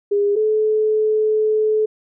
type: tone pair in turn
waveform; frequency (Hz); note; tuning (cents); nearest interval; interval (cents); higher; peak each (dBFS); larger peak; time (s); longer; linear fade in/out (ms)
sine; 407.1 / 431.3; G#4 / A4; -35 / -35; minor second; 100; second; -14; neither; 0.11-0.36 / 0.36-1.86; second; 10
effects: none